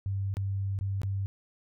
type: tone with dropouts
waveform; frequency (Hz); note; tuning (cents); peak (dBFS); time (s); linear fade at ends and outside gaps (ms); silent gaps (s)
sine; 98; G2; 0; -28; 0.06-1.26; 0; 0.34-0.369 / 0.789-0.81 / 1.017-1.033
effects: none